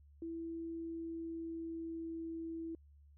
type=tone with pitch glide; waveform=sine; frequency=330.6 to 328.1 Hz; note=E4 to E4; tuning=+5 to -8 cents; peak=-40 dBFS; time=0.22-2.75 s; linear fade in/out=2 ms; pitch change=-13 cents; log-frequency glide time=0.73-2.28 s; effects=added 72 Hz sine -59 dBFS peak until 3.17 s